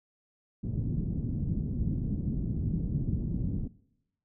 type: low-pass noise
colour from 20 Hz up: white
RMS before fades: -31 dBFS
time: 0.63-3.68 s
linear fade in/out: 10 ms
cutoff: 220 Hz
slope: 24 dB/octave
effects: noise-tail reverb RT60 0.9 s tail -22 dB re dry